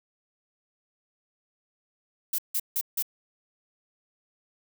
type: noise bursts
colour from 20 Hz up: violet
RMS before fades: -27 dBFS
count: 4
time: 2.33-3.026 s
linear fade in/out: 5 ms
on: 54 ms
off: 160 ms
effects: none